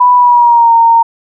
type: tone with pitch glide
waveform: sine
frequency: 987.8 to 921.6 Hz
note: B5 to A#5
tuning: 0 to -20 cents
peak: -3 dBFS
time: 0-1.03 s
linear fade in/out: 10 ms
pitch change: -120 cents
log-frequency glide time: 0.15-0.73 s
effects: none

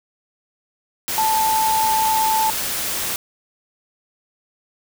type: tone in noise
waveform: sine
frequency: 880 Hz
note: A5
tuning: in tune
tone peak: -16 dBFS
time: 1.18-2.5 s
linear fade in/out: 0 ms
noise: white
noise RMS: -24 dBFS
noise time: 1.08-3.16 s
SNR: +5 dB
effects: none

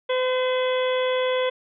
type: harmonic tone with a mistuned harmonic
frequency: 510 Hz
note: C5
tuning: 44 cents flat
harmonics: 1 / 2 / 3 / 4 / 5 / 6 / 7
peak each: -21 / -30 / -35 / -33 / -38 / -40 / -33 dBFS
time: 0.09-1.5 s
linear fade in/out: 10 ms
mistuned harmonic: 7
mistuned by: -89 cents
effects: none

